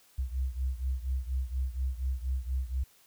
sine beating tone pair, 63.4 / 67.6 Hz, B1 / C#2, +46 / -43 cents, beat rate 4.2 Hz, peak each -31 / -34 dBFS, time 0.18-2.84 s, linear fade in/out 10 ms, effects white hiss -62 dBFS RMS until 3.06 s

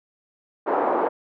white band-pass noise, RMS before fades -22 dBFS, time 0.66-1.09 s, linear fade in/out 20 ms, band 310 to 1000 Hz, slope 24 dB/octave, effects none

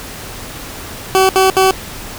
20% pulse tone bursts, 380 Hz, F#4, 46 cents sharp, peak -3 dBFS, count 3, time 1.15-1.708 s, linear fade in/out 0 ms, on 140 ms, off 69 ms, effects pink hiss -29 dBFS RMS until 2.18 s

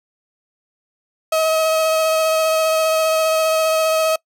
35% pulse tone with vibrato, 637 Hz, D#5, 41 cents sharp, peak -13 dBFS, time 1.32-4.16 s, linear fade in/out 5 ms, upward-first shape sine, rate 15 Hz, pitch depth 13 cents each way, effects noise-tail reverb RT60 0.1 s tail -24 dB re dry

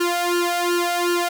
sawtooth tone with flanger, 349.2 Hz, F4, in tune, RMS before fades -21 dBFS, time 0-1.29 s, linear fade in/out 10 ms, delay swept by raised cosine 0.68 to 1.37 ms, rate 2.7 Hz, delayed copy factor +0.9, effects none

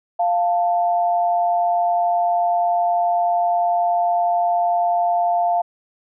sine tone pair together, 697 / 886.1 Hz, F5 / A5, -4 / +12 cents, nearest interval major third, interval 416 cents, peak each -16 / -24 dBFS, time 0.19-5.62 s, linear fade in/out 10 ms, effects none

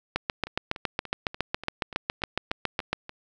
two click trains, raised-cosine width 0.3 ms, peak -22 / -9 dBFS, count 10 / 21, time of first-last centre 0.47-3.094 / 0.16-2.93 s, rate 3.43 / 7.22 Hz, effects none

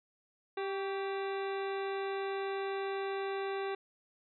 harmonic tone with a mistuned harmonic, 392 Hz, G4, in tune, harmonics 1 / 2 / 3 / 4 / 5 / 6 / 7 / 9 / 10, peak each -35 / -41 / -45 / -47 / -49 / -51 / -52 / -54 / -55 dBFS, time 0.57-3.75 s, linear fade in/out 5 ms, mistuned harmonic 3, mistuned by -49 cents, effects none

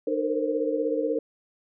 sine tone cluster, 303.8 / 454.5 / 470.8 / 527 Hz, D#4 / A#4 / A#4 / C5, -41 / -44 / +17 / +12 cents, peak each -29 dBFS, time 0.07-1.19 s, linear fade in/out 5 ms, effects none

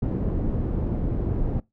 pink low-pass noise, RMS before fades -25 dBFS, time 0.02-1.6 s, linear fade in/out 5 ms, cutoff 340 Hz, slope 12 dB/octave, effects noise-tail reverb RT60 0.2 s tail -23 dB re dry

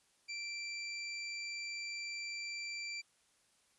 25% pulse tone, 2349 Hz, D7, in tune, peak -36 dBFS, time 0.28-3.02 s, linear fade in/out 20 ms, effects white hiss -72 dBFS RMS until 3.78 s + resampled to 24000 Hz

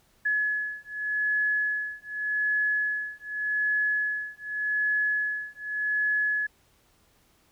sine beating tone pair, 1700 / 1700.85 Hz, G#6 / G#6, +40 / +41 cents, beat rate 0.85 Hz, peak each -28 dBFS, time 0.25-6.47 s, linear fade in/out 10 ms, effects pink hiss -64 dBFS RMS until 7.51 s

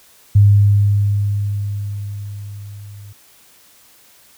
sine tone with level ramp, 101.8 Hz, G#2, 34 cents flat, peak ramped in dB -5 to -34 dBFS, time 0.35-3.13 s, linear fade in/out 10 ms, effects white hiss -49 dBFS RMS until 4.37 s

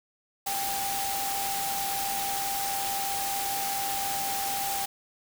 sine tone in noise, 791 Hz, G5, 15 cents sharp, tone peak -31 dBFS, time 0.46-4.86 s, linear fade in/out 10 ms, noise white, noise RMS -32 dBFS, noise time 0.46-4.86 s, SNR -2 dB, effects none

